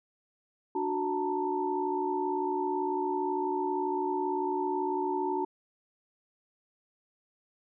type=tone cluster; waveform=sine; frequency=296.4 / 368.9 / 887 / 945 Hz; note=D4 / F#4 / A5 / A#5; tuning=+16 / -5 / +14 / +23 cents; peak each=-35 / -31 / -32 / -39 dBFS; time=0.75-5.45 s; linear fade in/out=5 ms; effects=none